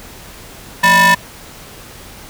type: ring-modulated tone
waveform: 45% pulse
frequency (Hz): 401.6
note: G4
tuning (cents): +42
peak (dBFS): -4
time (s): 0.83-1.15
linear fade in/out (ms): 10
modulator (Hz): 1380
effects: pink hiss -36 dBFS RMS until 2.29 s